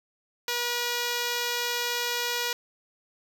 5% pulse tone, 481.6 Hz, B4, 44 cents flat, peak -15 dBFS, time 0.48-2.53 s, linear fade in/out 2 ms, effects none

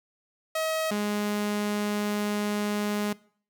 sawtooth tone pair in turn, 637 / 207.6 Hz, D#5 / G#3, +41 / 0 cents, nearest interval octave + perfect fifth, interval 1941 cents, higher first, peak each -22 / -22 dBFS, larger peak neither, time 0.55-0.91 / 0.91-3.13 s, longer second, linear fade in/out 5 ms, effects noise-tail reverb RT60 0.5 s tail -21 dB re dry

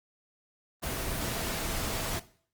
sine tone in noise, 659.3 Hz, E5, in tune, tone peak -43 dBFS, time 0.82-2.2 s, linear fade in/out 20 ms, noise pink, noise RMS -33 dBFS, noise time 0.82-2.2 s, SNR -13 dB, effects noise-tail reverb RT60 0.5 s tail -17 dB re dry + Opus 24 kbps

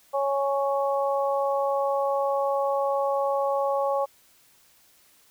harmonic tone, 277.2 Hz, C#4, in tune, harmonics 2 / 3 / 4, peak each -24 / -28 / -30 dBFS, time 0.13-4.06 s, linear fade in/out 20 ms, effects white hiss -59 dBFS RMS until 5.3 s

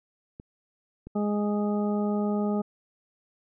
clicks, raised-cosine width 3 ms, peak -28 dBFS, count 2, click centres 0.399 / 1.07 s
harmonic tone, 207.3 Hz, G#3, 3 cents flat, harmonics 1 / 2 / 3 / 4 / 6, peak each -25 / -31 / -35 / -37 / -41 dBFS, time 1.15-2.62 s, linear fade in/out 10 ms
effects none

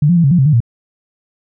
sine tone with pitch steps, 147.8 / 175.4 / 168.7 / 137.5 / 176.3 / 133.4 / 152.5 / 116.9 Hz, D3 / F3 / E3 / C#3 / F3 / C3 / D#3 / A#2, +11 / +8 / +40 / -14 / +17 / +34 / -34 / +5 cents, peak -7 dBFS, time 0.02-0.604 s, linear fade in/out 5 ms, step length 73 ms, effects none

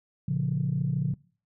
sine chord, Bb minor, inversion none, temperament equal with one note detuned, 116.54 / 141.01 / 174.61 Hz, Bb2 / Db3 / F3, 0 / +30 / 0 cents, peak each -32 / -26 / -29 dBFS, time 0.28-1.14 s, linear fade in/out 5 ms, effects noise-tail reverb RT60 0.5 s tail -25 dB re dry + tanh soft clip ceiling -17 dBFS

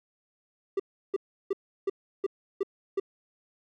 triangle tone bursts, 392 Hz, G4, in tune, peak -22 dBFS, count 7, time 0.77-2.999 s, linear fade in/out 5 ms, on 27 ms, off 340 ms, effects none

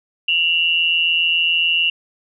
sine tone pair together, 2734 / 2901 Hz, F7 / F#7, -37 / -35 cents, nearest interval minor second, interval 102 cents, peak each -17 / -17 dBFS, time 0.28-1.9 s, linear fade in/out 5 ms, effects none

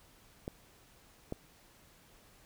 clicks, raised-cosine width 2 ms, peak -24 / -23 dBFS, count 2, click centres 0.479 / 1.324 s, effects pink hiss -62 dBFS RMS until 2.45 s

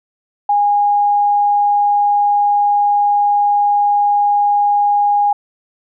sine tone, 820 Hz, G#5, 22 cents flat, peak -10 dBFS, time 0.49-5.33 s, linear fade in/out 5 ms, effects none

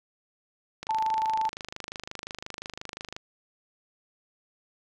click train, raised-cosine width 0.2 ms, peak -19 dBFS, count 61, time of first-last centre 0.83-3.165 s, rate 25.7 Hz
sine tone with tremolo, 880 Hz, A5, in tune, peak -23 dBFS, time 0.89-1.49 s, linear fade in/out 5 ms, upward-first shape square, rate 18 Hz, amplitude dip 25%
effects none

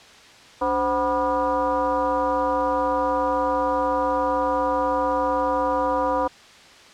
sine tone with frequency modulation, 748 Hz, F#5, 19 cents sharp, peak -19 dBFS, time 0.61-6.28 s, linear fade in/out 10 ms, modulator 229 Hz, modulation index 1.8, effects white hiss -47 dBFS RMS until 6.93 s + low-pass 5000 Hz 12 dB/octave

